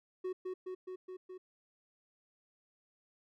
triangle tone with echo, 370 Hz, F#4, in tune, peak -33 dBFS, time 0.24-0.33 s, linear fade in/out 10 ms, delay 210 ms, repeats 5, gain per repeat -2 dB, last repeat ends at 1.38 s, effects none

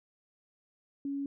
sine tone, 279.4 Hz, C#4, 14 cents sharp, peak -32 dBFS, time 1.05-1.26 s, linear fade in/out 2 ms, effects none

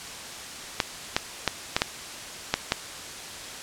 clicks, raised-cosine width 0.2 ms, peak -3 dBFS, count 7, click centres 0.802 / 1.165 / 1.477 / 1.765 / 1.819 / 2.54 / 2.721 s, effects white hiss -38 dBFS RMS until 3.62 s + low-pass 8000 Hz 12 dB/octave

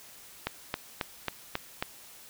click train, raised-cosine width 0.3 ms, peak -13 dBFS, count 6, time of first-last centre 0.47-1.825 s, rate 3.69 Hz, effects white hiss -51 dBFS RMS until 2.29 s

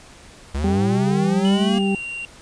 square linear sweep, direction up, 65.41 to 235.5 Hz, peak -22 dBFS, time 0.54-1.79 s, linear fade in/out 10 ms
harmonic tone, 196 Hz, G3, in tune, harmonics 1 / 2 / 4, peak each -18 / -24 / -30 dBFS, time 0.64-1.95 s, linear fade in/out 2 ms
triangle tone with pitch glide, 2960 to 2762 Hz, F#7 to F7, 0 to -20 cents, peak -26 dBFS, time 1.45-2.25 s, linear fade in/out 0 ms, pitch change -120 cents, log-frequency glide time 1.65-1.89 s
effects pink hiss -45 dBFS RMS until 2.41 s + resampled to 22050 Hz

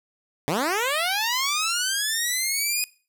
10% pulse linear sweep, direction up, 131.9 to 2496 Hz, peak -14 dBFS, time 0.48-2.84 s, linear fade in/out 0 ms, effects noise-tail reverb RT60 0.4 s tail -22 dB re dry

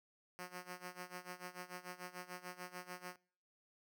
5% pulse tone with tremolo, 180 Hz, F#3, 47 cents flat, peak -33 dBFS, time 0.39-3.16 s, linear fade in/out 0 ms, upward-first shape sine, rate 6.8 Hz, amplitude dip 85%, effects noise-tail reverb RT60 0.5 s tail -23 dB re dry

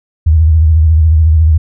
sine tone with vibrato, 79.3 Hz, D#2, 33 cents sharp, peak -4 dBFS, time 0.26-1.58 s, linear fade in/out 10 ms, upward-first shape sine, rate 14 Hz, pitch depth 86 cents each way, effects none

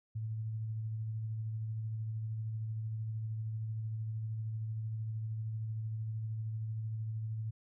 sine tone with tremolo, 110.2 Hz, A2, 3 cents sharp, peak -34 dBFS, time 0.15-7.51 s, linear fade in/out 10 ms, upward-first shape sine, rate 13 Hz, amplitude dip 25%, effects none

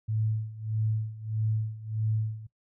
sine tone with tremolo, 109.3 Hz, A2, 11 cents flat, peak -24 dBFS, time 0.08-2.47 s, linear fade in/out 10 ms, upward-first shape sine, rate 1.6 Hz, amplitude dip 85%, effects noise-tail reverb RT60 0.1 s tail -18 dB re dry

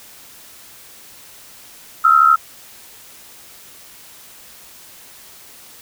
sine tone pair together, 1286.4 / 1359 Hz, E6 / F6, -43 / -48 cents, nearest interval minor second, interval 95 cents, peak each -11 dBFS, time 2.04-2.36 s, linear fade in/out 10 ms, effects white hiss -42 dBFS RMS until 5.81 s

